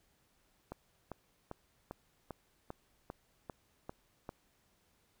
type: click train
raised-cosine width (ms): 1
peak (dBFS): -28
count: 10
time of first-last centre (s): 0.72-4.291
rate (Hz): 2.52
effects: pink hiss -73 dBFS RMS until 5.2 s